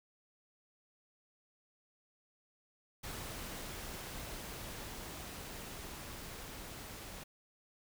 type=noise with level ramp; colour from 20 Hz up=pink; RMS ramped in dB=-44 to -48 dBFS; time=3.03-7.24 s; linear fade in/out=10 ms; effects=none